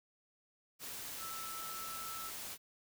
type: tone in noise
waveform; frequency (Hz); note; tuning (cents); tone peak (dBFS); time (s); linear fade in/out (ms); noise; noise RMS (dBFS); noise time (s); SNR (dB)
sine; 1318.5; E6; 0; -45; 1.18-2.32; 50; white; -45; 0.79-2.58; -3
effects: none